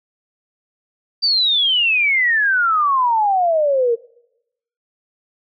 sine exponential sweep, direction down, 4717 to 452.6 Hz, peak -13 dBFS, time 1.22-3.96 s, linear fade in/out 20 ms, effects noise-tail reverb RT60 0.9 s tail -25 dB re dry

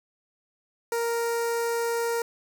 sawtooth tone with notch filter, 466.2 Hz, A#4, in tune, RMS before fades -27 dBFS, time 0.92-2.22 s, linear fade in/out 2 ms, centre 3200 Hz, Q 1.1, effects none

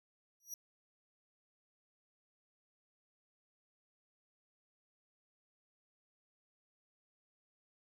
sawtooth tone with exponential growth, 5790 Hz, F#8, 38 cents flat, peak -36 dBFS, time 0.4-0.54 s, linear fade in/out 2 ms, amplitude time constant 29 ms, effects none

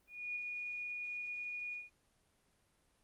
sine tone with ADSR envelope, 2448 Hz, D#7, 29 cents flat, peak -36 dBFS, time 0.07-1.9 s, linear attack 290 ms, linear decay 4 ms, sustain -3 dB, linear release 160 ms, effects pink hiss -74 dBFS RMS until 3.03 s + Opus 32 kbps

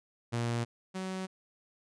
sawtooth tone pair in turn, 118 / 187.96 Hz, A#2 / F#3, +22 / +28 cents, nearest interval minor sixth, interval 806 cents, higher second, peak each -26 / -31 dBFS, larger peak first, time 0.32-0.65 / 0.94-1.27 s, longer neither, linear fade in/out 20 ms, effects resampled to 22050 Hz

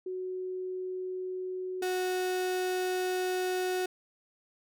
sine / 35% pulse tone pair in turn, 370 / 367.7 Hz, F#4 / F#4, 0 / -11 cents, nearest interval unison, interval 11 cents, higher first, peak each -33 / -27 dBFS, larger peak second, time 0.06-1.82 / 1.82-3.86 s, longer second, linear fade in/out 5 ms, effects none

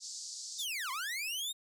pink band-pass noise, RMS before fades -44 dBFS, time 0-0.66 s, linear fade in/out 50 ms, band 4500 to 7900 Hz, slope 48 dB/octave
sawtooth linear two-way sweep, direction down then up, 3765 to 987.8 to 3765 Hz, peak -32 dBFS, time 0.58-1.53 s, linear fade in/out 20 ms, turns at 0.91 s
effects none

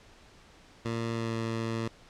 15% pulse tone with pitch glide, 115.3 to 113.71 Hz, A#2 to A#2, -19 to -43 cents, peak -24 dBFS, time 0.85-1.88 s, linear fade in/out 5 ms, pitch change -24 cents, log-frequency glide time 1.11-1.35 s, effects pink hiss -56 dBFS RMS until 2.09 s + low-pass 6000 Hz 12 dB/octave

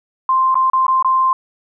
sine tone with dropouts, 1046.5 Hz, C6, in tune, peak -11 dBFS, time 0.29-1.33 s, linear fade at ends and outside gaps 2 ms, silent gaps 0.544-0.554 / 0.7-0.733 / 0.867-0.881 / 1.026-1.046 s, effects none

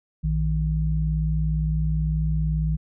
sine tone pair together, 58.62 / 156.5 Hz, A#1 / D#3, +10 / +10 cents, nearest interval octave + perfect fourth, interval 1700 cents, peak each -23 dBFS, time 0.23-2.77 s, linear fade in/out 20 ms, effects none

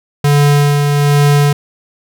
square tone with tremolo, 144.6 Hz, D3, 27 cents flat, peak -7 dBFS, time 0.24-1.53 s, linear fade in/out 5 ms, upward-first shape sine, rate 1.2 Hz, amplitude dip 35%, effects none

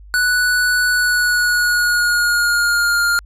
square tone with pitch glide, 1480 to 1406.7 Hz, F#6 to F6, 0 to +12 cents, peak -14 dBFS, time 0.14-3.19 s, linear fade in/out 0 ms, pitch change -88 cents, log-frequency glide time 0.9-3.04 s, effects added 50 Hz sine -37 dBFS peak until 3.25 s + resampled to 32000 Hz

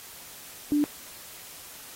sine tone, 293.7 Hz, D4, in tune, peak -20 dBFS, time 0.72-0.84 s, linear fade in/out 0 ms, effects white hiss -45 dBFS RMS until 1.95 s + AAC 48 kbps

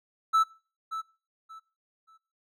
triangle tone with echo, 1314 Hz, E6, 6 cents flat, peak -17 dBFS, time 0.33-0.44 s, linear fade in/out 20 ms, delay 580 ms, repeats 3, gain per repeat -12 dB, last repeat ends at 2.18 s, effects noise-tail reverb RT60 0.4 s tail -22 dB re dry

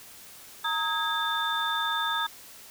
sine tone cluster, 925 / 1268 / 1642 / 3571 Hz, A#5 / D#6 / G#6 / A7, -14 / +32 / -20 / +25 cents, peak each -31 dBFS, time 0.64-2.27 s, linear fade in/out 10 ms, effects white hiss -48 dBFS RMS until 2.7 s

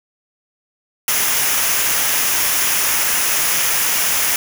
white noise with comb filter, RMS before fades -17 dBFS, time 1.08-4.36 s, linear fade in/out 2 ms, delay 0.24 ms, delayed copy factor -0.5, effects none

